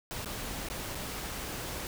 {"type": "noise with dropouts", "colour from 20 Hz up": "pink", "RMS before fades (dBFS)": -38, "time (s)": [0.11, 1.87], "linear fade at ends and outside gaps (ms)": 0, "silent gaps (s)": [[0.247, 0.258], [0.687, 0.7], [0.947, 0.953]], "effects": []}